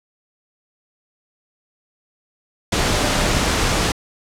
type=tone in noise; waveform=sine; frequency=598 Hz; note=D5; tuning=31 cents sharp; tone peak=-28 dBFS; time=2.92-3.4 s; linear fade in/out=5 ms; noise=pink; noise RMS=-18 dBFS; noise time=2.72-3.92 s; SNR=-13 dB; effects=low-pass 8000 Hz 12 dB/octave